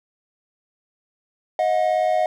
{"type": "tone pair together", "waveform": "triangle", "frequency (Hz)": [628, 725.4], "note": ["D#5", "F#5"], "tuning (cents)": [16, -34], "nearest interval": "major second", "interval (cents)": 250, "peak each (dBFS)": -18, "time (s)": [1.59, 2.26], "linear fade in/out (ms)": 2, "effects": []}